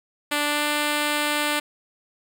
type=tone with pitch glide; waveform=5% pulse; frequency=293.7 to 296.1 Hz; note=D4 to D4; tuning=0 to +14 cents; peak=-10 dBFS; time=0.31-1.6 s; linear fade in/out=10 ms; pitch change=+14 cents; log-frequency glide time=0.45-0.64 s; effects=none